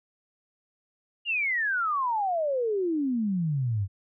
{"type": "exponential sweep", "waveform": "sine", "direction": "down", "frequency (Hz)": [2888, 93], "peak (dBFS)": -24, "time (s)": [1.25, 3.88], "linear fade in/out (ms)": 50, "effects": []}